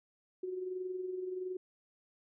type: tone with amplitude modulation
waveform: sine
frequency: 368.8 Hz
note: F#4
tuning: 6 cents flat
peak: -34 dBFS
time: 0.43-1.57 s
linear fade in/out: 5 ms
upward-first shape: sine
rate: 21.4 Hz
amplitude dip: 50%
effects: none